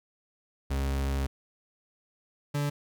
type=tone pair in turn; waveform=40% pulse; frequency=68.2 / 144.86 Hz; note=C#2 / D3; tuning=-28 / -23 cents; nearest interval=octave + minor second; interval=1305 cents; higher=second; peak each=-26 dBFS; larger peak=neither; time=0.7-1.27 / 2.54-2.7 s; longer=first; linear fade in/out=10 ms; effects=11-bit